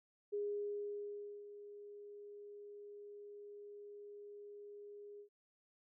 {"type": "tone with ADSR envelope", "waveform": "sine", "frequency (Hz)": 410.8, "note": "G#4", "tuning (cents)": -19, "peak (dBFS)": -36, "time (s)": [0.32, 5.29], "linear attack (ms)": 19, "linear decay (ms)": 1100, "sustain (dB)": -14, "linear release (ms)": 91, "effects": []}